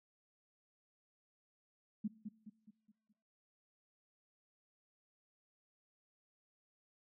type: tone with echo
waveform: sine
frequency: 213 Hz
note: G#3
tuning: 44 cents sharp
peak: -34 dBFS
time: 2.04-2.08 s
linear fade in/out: 10 ms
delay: 210 ms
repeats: 5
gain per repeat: -7 dB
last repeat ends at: 3.13 s
effects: noise-tail reverb RT60 0.9 s tail -22 dB re dry